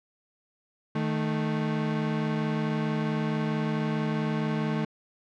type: tone pair together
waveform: 35% pulse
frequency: 155.46 / 220 Hz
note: D#3 / A3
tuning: -1 / 0 cents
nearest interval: tritone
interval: 601 cents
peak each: -27 dBFS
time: 0.95-4.85 s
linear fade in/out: 5 ms
effects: low-pass 3000 Hz 12 dB/octave